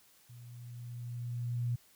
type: tone with level ramp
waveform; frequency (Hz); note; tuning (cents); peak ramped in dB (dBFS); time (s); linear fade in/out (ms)
sine; 120.4; B2; -44; -49 to -29; 0.29-1.76; 10
effects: white hiss -64 dBFS RMS until 1.95 s